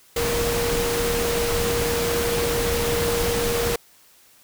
sine tone in noise, 471.3 Hz, A#4, 19 cents sharp, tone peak -23 dBFS, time 0.16-3.76 s, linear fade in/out 5 ms, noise pink, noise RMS -25 dBFS, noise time 0.16-3.76 s, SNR -1 dB, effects white hiss -54 dBFS RMS until 4.43 s

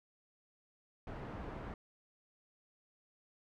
pink low-pass noise, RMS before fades -45 dBFS, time 1.07-1.74 s, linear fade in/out 2 ms, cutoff 1300 Hz, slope 12 dB/octave, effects none

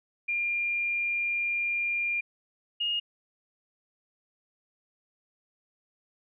sine tone pair in turn, 2400 / 2854 Hz, D7 / F7, +37 / +37 cents, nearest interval minor third, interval 300 cents, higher second, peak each -26 dBFS, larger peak neither, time 0.28-2.21 / 2.8-3 s, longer first, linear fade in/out 10 ms, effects none

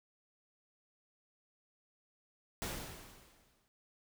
pink noise with exponential decay, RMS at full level -38 dBFS, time 2.62-3.68 s, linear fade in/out 0 ms, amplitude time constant 230 ms, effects none

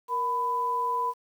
sine tone pair together, 470 / 997.8 Hz, A#4 / B5, +14 / +17 cents, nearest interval octave + minor second, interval 1303 cents, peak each -35 / -25 dBFS, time 0.08-1.14 s, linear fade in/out 50 ms, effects 9-bit

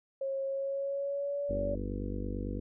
sine tone with pitch glide, 542 to 572.2 Hz, C#5 to D5, -39 to -45 cents, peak -31 dBFS, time 0.21-1.75 s, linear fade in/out 5 ms, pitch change +94 cents, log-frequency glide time 0.44-1.48 s
harmonic tone, 49 Hz, G1, in tune, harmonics 1 / 2 / 4 / 5 / 6 / 7 / 8 / 9 / 10, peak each -37 / -40 / -43 / -41 / -43 / -47 / -48 / -50 / -45 dBFS, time 1.49-2.6 s, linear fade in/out 10 ms
effects none

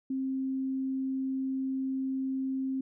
sine tone, 265.1 Hz, C4, 23 cents sharp, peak -29 dBFS, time 0.1-2.81 s, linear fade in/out 5 ms, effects none

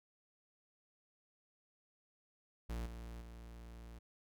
45% pulse tone with level steps, 57.5 Hz, A#1, 23 cents flat, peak -39 / -46 / -50 dBFS, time 2.69-3.99 s, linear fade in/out 10 ms, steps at 2.86 / 3.21 s, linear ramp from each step 5 ms, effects none

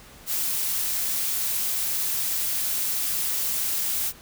blue noise, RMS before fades -26 dBFS, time 0.26-4.13 s, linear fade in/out 50 ms, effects pink hiss -48 dBFS RMS until 4.21 s

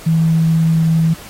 sine tone, 162.3 Hz, E3, 27 cents flat, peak -10 dBFS, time 0.06-1.14 s, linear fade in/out 10 ms, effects pink hiss -36 dBFS RMS until 1.29 s + AAC 48 kbps

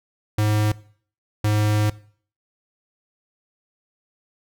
square tone pair in turn, 106.1 / 105.67 Hz, G#2 / G#2, +38 / +30 cents, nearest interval unison, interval 8 cents, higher first, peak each -18 / -18 dBFS, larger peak neither, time 0.38-0.72 / 1.44-1.9 s, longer second, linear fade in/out 5 ms, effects noise-tail reverb RT60 0.5 s tail -19 dB re dry

